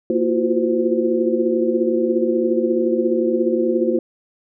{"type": "tone cluster", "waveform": "sine", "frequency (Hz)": [232.8, 336.3, 350.8, 367.7, 514], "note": ["A#3", "E4", "F4", "F#4", "C5"], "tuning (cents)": [-2, 35, 8, -11, -31], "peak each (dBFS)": -22, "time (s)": [0.1, 3.99], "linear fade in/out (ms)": 2, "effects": []}